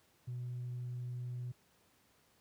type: tone with tanh clipping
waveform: triangle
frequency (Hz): 123.3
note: B2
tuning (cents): -2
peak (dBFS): -38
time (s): 0.27-1.52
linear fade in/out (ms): 10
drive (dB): 5
effects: pink hiss -70 dBFS RMS until 2.4 s + high-pass 80 Hz 12 dB/octave